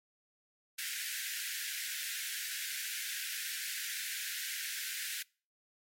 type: high-pass noise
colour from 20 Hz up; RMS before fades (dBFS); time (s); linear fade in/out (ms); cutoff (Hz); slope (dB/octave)
pink; -39; 0.78-5.23; 10; 1500; 96
effects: noise-tail reverb RT60 0.4 s tail -26 dB re dry + MP3 64 kbps